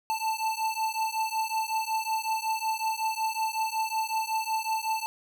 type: beating tone pair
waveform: square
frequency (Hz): 880 / 885.4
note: A5 / A5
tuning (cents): 0 / +11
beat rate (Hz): 5.4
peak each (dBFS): -31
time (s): 0.1-5.06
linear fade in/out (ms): 0
effects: none